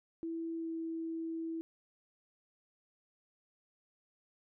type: tone with pitch glide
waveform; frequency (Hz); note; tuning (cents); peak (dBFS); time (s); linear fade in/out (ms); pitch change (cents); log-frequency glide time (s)
sine; 329.6 to 327.1; E4 to E4; 0 to -13; -36; 0.23-1.61; 0; -13; 0.56-0.69
effects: none